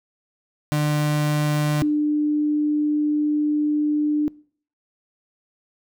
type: tone pair in turn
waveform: 35% pulse / sine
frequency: 149.4 / 298.8 Hz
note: D3 / D4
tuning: +30 / +30 cents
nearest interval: octave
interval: 1200 cents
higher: second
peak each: -17 / -17 dBFS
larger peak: neither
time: 0.72-1.82 / 1.82-4.28 s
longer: second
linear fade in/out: 0 ms
effects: noise-tail reverb RT60 0.5 s tail -24 dB re dry